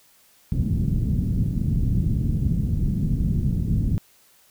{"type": "low-pass noise", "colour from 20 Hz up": "white", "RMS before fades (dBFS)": -22, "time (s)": [0.52, 3.98], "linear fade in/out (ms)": 0, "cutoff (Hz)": 190, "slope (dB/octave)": 24, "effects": ["white hiss -57 dBFS RMS until 4.5 s"]}